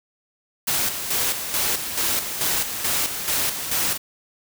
white noise with tremolo, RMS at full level -22 dBFS, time 0.67-3.98 s, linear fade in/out 10 ms, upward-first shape square, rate 2.3 Hz, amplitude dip 55%, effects none

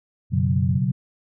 sine tone, 92 Hz, F#2, 9 cents flat, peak -22 dBFS, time 0.3-0.8 s, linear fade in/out 50 ms
sine chord, B suspended second, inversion none, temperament equal with one note detuned, 123.47 / 139.15 / 185 Hz, B2 / C#3 / F#3, 0 / +7 / 0 cents, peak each -23 / -23 / -24 dBFS, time 0.32-0.92 s, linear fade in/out 10 ms
effects none

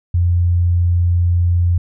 sine tone, 87.31 Hz, F2, in tune, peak -11 dBFS, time 0.14-1.78 s, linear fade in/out 5 ms, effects none

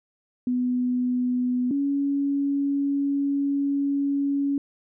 sine tone pair in turn, 248.8 / 280.6 Hz, B3 / C#4, +13 / +21 cents, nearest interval major second, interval 208 cents, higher second, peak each -21 dBFS, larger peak neither, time 0.47-1.71 / 1.71-4.58 s, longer second, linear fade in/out 2 ms, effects none

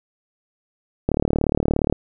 click train, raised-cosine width 2 ms, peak -5 dBFS, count 32, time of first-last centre 1.09-1.926 s, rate 37.1 Hz, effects none

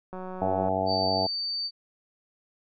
click train, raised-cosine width 1 ms, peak -25 dBFS, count 104, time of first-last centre 0.13-0.687 s, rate 185 Hz
harmonic tone, 94.8 Hz, F#2, 43 cents sharp, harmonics 1 / 2 / 3 / 4 / 5 / 6 / 7 / 8 / 9, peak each -36 / -35 / -35 / -39 / -34 / -36 / -28 / -31 / -32 dBFS, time 0.41-1.27 s, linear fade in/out 10 ms
sine tone, 4591 Hz, D8, 40 cents flat, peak -28 dBFS, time 0.86-1.71 s, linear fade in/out 50 ms
effects none

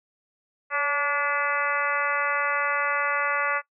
harmonic tone with a mistuned harmonic, 288.4 Hz, D4, 31 cents flat, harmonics 2 / 3 / 4 / 5 / 6 / 7 / 8 / 9, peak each -32 / -35 / -27 / -28 / -31 / -29 / -39 / -36 dBFS, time 0.7-3.62 s, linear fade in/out 50 ms, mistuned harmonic 2, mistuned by -29 cents, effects noise-tail reverb RT60 0.1 s tail -20 dB re dry

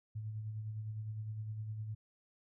sine tone with tremolo, 108.2 Hz, A2, 29 cents flat, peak -37 dBFS, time 0.15-1.95 s, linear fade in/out 10 ms, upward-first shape sine, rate 9.8 Hz, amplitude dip 40%, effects none

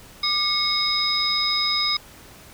sine tone cluster, 1195 / 2189 / 3778 / 5030 Hz, D6 / C#7 / A#7 / D#8, +30 / -22 / +22 / +18 cents, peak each -29 / -28 / -25 / -22 dBFS, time 0.23-1.97 s, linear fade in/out 5 ms, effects pink hiss -46 dBFS RMS until 2.53 s

